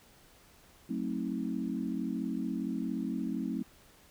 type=chord; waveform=sine; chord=F# diminished seventh; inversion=none; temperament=just; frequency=185 / 222 / 266.4 / 319.7 Hz; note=F#3 / A3 / C4 / Eb4; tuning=0 / +16 / +31 / +47 cents; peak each=-38 / -36 / -36 / -39 dBFS; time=0.89-3.63 s; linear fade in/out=10 ms; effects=pink hiss -60 dBFS RMS until 4.1 s